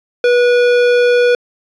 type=tone with hard clipping; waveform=triangle; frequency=487 Hz; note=B4; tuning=24 cents flat; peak=-10 dBFS; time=0.24-1.35 s; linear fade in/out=2 ms; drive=18 dB; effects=resampled to 22050 Hz